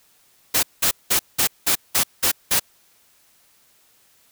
white noise bursts, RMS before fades -18 dBFS, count 8, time 0.54-2.598 s, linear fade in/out 10 ms, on 91 ms, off 190 ms, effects white hiss -58 dBFS RMS until 4.31 s

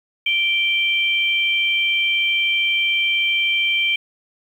sine tone pair together, 2349 / 3136 Hz, D7 / G7, 0 / 0 cents, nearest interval perfect fourth, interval 500 cents, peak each -18 / -20 dBFS, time 0.26-3.96 s, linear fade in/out 5 ms, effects 8-bit

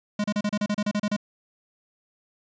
square tone bursts, 207.7 Hz, G#3, in tune, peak -23 dBFS, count 12, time 0.19-1.165 s, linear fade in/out 5 ms, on 51 ms, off 33 ms, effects resampled to 16000 Hz + 9-bit

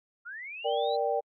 sine linear sweep, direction up, 1353 to 4096 Hz, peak -38 dBFS, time 0.25-0.97 s, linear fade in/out 20 ms
sine chord, G minor, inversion first, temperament equal, 466.2 / 587.3 / 784 Hz, Bb4 / D5 / G5, 0 / 0 / 0 cents, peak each -30 dBFS, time 0.64-1.21 s, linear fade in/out 20 ms
effects AAC 64 kbps

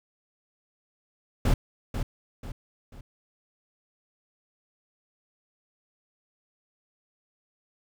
brown noise with echo, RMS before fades -20 dBFS, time 1.45-1.54 s, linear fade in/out 5 ms, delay 490 ms, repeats 3, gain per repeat -8 dB, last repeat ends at 3.01 s, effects none

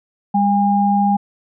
sine tone pair together, 200.7 / 811.2 Hz, G3 / G#5, +41 / -41 cents, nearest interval 2 octaves, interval 2418 cents, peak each -15 dBFS, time 0.34-1.17 s, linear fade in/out 10 ms, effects none

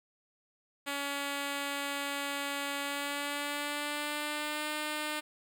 5% pulse tone with pitch glide, 282.3 to 302.6 Hz, C#4 to D#4, +32 to -48 cents, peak -22 dBFS, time 0.86-5.21 s, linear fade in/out 20 ms, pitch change +120 cents, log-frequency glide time 2.81-4.7 s, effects none

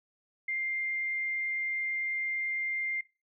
sine tone, 2103 Hz, C7, 8 cents sharp, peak -30 dBFS, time 0.48-3.01 s, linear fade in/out 5 ms, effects noise-tail reverb RT60 0.3 s tail -21 dB re dry

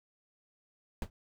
brown noise with exponential decay, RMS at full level -28 dBFS, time 1.02-1.1 s, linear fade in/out 1 ms, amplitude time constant 17 ms, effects none

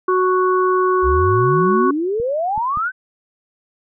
harmonic tone, 369.8 Hz, F#4, 1 cent flat, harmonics 1 / 3 / 4, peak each -15 / -17 / -27 dBFS, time 0.08-1.91 s, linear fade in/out 5 ms
sine exponential sweep, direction up, 61.5 to 1570 Hz, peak -17 dBFS, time 1.02-2.92 s, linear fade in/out 50 ms
clicks, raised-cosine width 5 ms, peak -21 dBFS, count 3, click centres 2.2 / 2.578 / 2.773 s
effects none

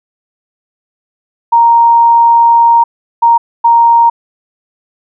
sine tone bursts at uneven times, 932.3 Hz, A#5, in tune, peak -3 dBFS, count 3, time 1.52-2.84 / 3.22-3.38 / 3.64-4.1 s, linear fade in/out 10 ms, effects none

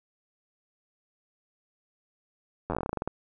slowing click train, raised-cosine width 1 ms, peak -16 dBFS, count 15, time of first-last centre 2.7-3.076 s, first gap 10 ms, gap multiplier 1.14, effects none

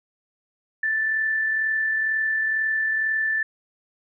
sine tone with amplitude modulation, 1762 Hz, A6, 2 cents sharp, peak -19 dBFS, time 0.83-3.43 s, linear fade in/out 5 ms, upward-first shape sine, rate 42.1 Hz, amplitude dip 30%, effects none

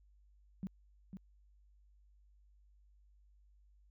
sine tone with echo, 190 Hz, F#3, 46 cents sharp, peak -37 dBFS, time 0.63-0.67 s, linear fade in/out 0 ms, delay 500 ms, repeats 1, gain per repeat -7 dB, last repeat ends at 1.17 s, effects added 50 Hz sine -63 dBFS peak until 3.9 s

